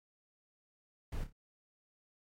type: noise with echo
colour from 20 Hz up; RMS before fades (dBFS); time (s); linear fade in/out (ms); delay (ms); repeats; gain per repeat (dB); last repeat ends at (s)
brown; -37; 1.12-1.24; 5; 29; 3; -9; 1.327
effects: MP3 64 kbps